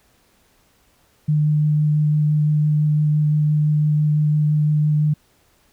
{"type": "tone with vibrato", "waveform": "sine", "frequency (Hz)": 150.9, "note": "D3", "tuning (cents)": 47, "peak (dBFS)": -14, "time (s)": [1.28, 5.14], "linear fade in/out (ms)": 10, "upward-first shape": "sine", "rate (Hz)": 5.9, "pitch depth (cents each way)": 9, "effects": ["pink hiss -59 dBFS RMS until 5.72 s"]}